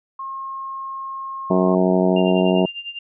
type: tone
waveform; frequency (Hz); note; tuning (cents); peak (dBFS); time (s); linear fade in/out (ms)
sine; 1075; C6; +47; -27; 0.19-1.75; 5
type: harmonic tone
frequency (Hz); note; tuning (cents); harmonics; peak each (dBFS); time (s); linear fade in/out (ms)
92.2; F#2; -6; 2 / 3 / 4 / 5 / 6 / 7 / 8 / 9 / 10; -18 / -23 / -20 / -25 / -29 / -21 / -31 / -32 / -31; 1.5-2.66; 5
type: tone with tremolo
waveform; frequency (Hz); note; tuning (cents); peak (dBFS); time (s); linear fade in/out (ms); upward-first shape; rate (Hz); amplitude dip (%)
sine; 2794; F7; 0; -26; 2.16-2.99; 5; sine; 10; 80
effects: none